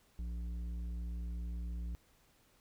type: tone with tanh clipping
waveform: triangle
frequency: 58.7 Hz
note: A#1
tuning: 13 cents sharp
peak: -39 dBFS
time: 0.19-1.95 s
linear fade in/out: 0 ms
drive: 13 dB
effects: pink hiss -69 dBFS RMS until 2.6 s